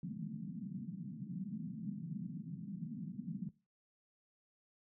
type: band-pass noise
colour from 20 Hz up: pink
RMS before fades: -44 dBFS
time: 0.03-3.49 s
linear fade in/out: 2 ms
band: 150 to 230 Hz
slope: 48 dB/octave
effects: noise-tail reverb RT60 0.3 s tail -19 dB re dry